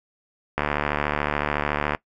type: click train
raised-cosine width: 0.5 ms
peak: -7 dBFS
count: 102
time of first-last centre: 0.58-1.949 s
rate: 73.8 Hz
effects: noise-tail reverb RT60 0.1 s tail -20 dB re dry